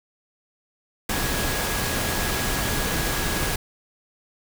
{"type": "tone in noise", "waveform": "sine", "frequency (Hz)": 1661.2, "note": "G#6", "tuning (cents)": 0, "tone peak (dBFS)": -34, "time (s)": [1.09, 3.56], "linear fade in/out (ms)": 5, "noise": "pink", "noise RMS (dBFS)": -25, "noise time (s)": [1.09, 3.56], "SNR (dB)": -12, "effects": []}